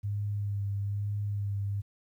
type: tone with vibrato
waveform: sine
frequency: 101.5 Hz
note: G#2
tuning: 39 cents flat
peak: -29 dBFS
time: 0.03-1.82 s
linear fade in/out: 20 ms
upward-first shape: sine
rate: 1.1 Hz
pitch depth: 23 cents each way
effects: 11-bit